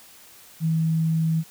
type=tone; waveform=sine; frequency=161.3 Hz; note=E3; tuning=37 cents flat; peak=-19 dBFS; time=0.6-1.44 s; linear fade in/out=50 ms; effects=white hiss -49 dBFS RMS until 1.5 s